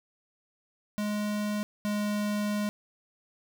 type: tone pair in turn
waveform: square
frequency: 208.8 / 207.9 Hz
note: G#3 / G#3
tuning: +10 / +2 cents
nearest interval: unison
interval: 8 cents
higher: first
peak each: -29 / -28 dBFS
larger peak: second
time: 0.98-1.63 / 1.85-2.69 s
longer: second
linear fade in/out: 0 ms
effects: none